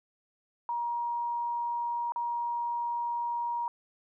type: tone with dropouts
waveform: sine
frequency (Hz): 948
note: A#5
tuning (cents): +29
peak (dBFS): -29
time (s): 0.69-3.68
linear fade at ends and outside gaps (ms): 1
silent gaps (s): 2.121-2.16
effects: none